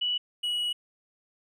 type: tone pair in turn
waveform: sine / triangle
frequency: 2948 / 2921 Hz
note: F#7 / F#7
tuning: -7 / -23 cents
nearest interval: unison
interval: 16 cents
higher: first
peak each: -25 dBFS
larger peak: neither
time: 0.01-0.18 / 0.43-0.73 s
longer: second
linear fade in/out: 10 ms
effects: none